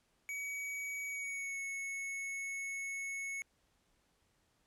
square tone with pitch glide, 2265 to 2202 Hz, C#7 to C#7, +37 to -12 cents, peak -39 dBFS, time 0.29-3.42 s, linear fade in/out 0 ms, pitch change -49 cents, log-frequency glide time 1.08-1.59 s, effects pink hiss -75 dBFS RMS until 4.66 s + low-pass 11000 Hz 12 dB/octave

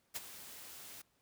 white noise with ADSR envelope, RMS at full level -38 dBFS, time 0.14-1.02 s, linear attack 23 ms, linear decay 26 ms, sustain -13 dB, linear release 8 ms, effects pink hiss -75 dBFS RMS until 1.21 s + high-pass 60 Hz 12 dB/octave

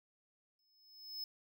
square tone with exponential growth, 5200 Hz, E8, 24 cents flat, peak -39 dBFS, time 0.59-1.24 s, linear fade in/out 2 ms, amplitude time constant 140 ms, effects none

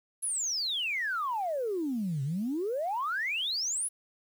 sine exponential two-way sweep, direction down then up, 10950 to 130.81 to 10950 Hz, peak -28 dBFS, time 0.22-3.89 s, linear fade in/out 20 ms, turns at 2.23 s, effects tanh soft clip ceiling -24 dBFS + 9-bit

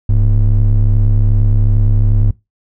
triangle ring-modulated tone, 66.9 Hz, C2, 39 cents sharp, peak -3 dBFS, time 0.09-2.31 s, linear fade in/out 5 ms, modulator 35.6 Hz, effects noise-tail reverb RT60 0.2 s tail -20 dB re dry

